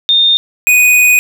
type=tone pair in turn; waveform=sine / square; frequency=3644 / 2484 Hz; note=A#7 / D#7; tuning=-40 / -3 cents; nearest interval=perfect fifth; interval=663 cents; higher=first; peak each=-6 dBFS; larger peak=neither; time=0.09-0.37 / 0.67-1.19 s; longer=second; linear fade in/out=0 ms; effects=none